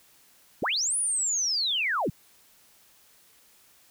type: linear two-way sweep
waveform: sine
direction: up then down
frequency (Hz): 87.31 to 9956 to 87.31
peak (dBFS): -24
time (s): 0.62-2.1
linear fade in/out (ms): 5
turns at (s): 0.97
effects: white hiss -59 dBFS RMS until 3.9 s